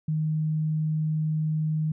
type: tone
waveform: sine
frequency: 155.56 Hz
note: D#3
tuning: in tune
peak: -23 dBFS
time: 0.08-1.92 s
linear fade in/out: 5 ms
effects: none